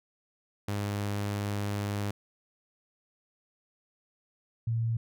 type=tone pair in turn; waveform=sawtooth / sine; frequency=102.1 / 114.6 Hz; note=G#2 / A#2; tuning=-29 / -29 cents; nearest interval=major second; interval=200 cents; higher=second; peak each=-26 dBFS; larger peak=neither; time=0.68-2.11 / 4.67-4.97 s; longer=first; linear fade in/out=5 ms; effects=none